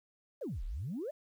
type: exponential two-way sweep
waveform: sine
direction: down then up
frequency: 640 to 32.02 to 640 Hz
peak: -35 dBFS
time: 0.41-1.11 s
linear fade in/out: 10 ms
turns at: 0.64 s
effects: tanh soft clip ceiling -31 dBFS + 11-bit